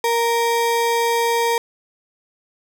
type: ring-modulated tone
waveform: square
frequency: 699 Hz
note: F5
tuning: 1 cent sharp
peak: -14 dBFS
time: 0.04-1.58 s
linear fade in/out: 2 ms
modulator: 232 Hz
effects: none